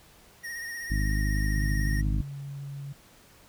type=tone with vibrato; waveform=square; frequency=1864.7 Hz; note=A#6; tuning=in tune; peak=-35 dBFS; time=0.43-2.02 s; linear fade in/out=20 ms; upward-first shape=sine; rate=16 Hz; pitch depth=36 cents each way
type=harmonic tone; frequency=51.4 Hz; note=G#1; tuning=17 cents flat; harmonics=1 / 2 / 3 / 4 / 5 / 6; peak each=-25 / -31 / -35 / -37 / -39 / -41 dBFS; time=0.9-2.22 s; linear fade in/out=10 ms
type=tone; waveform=sine; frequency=140.1 Hz; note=C#3; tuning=19 cents sharp; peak=-35 dBFS; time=1.56-2.93 s; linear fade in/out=10 ms
effects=pink hiss -56 dBFS RMS until 3.48 s